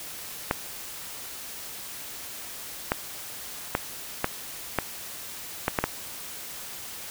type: clicks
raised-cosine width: 0.5 ms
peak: -7 dBFS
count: 8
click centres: 0.511 / 2.919 / 3.751 / 4.244 / 4.787 / 5.681 / 5.788 / 5.84 s
effects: white hiss -39 dBFS RMS until 7.1 s